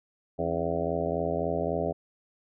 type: harmonic tone with a mistuned harmonic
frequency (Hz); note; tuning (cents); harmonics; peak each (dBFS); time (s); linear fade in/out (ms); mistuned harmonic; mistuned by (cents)
83.7; E2; +27; 1 / 2 / 3 / 4 / 5 / 6 / 7 / 8 / 9; -38 / -35 / -36 / -39 / -33 / -35 / -33 / -33 / -39; 0.38-1.93; 20; 3; +100
effects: none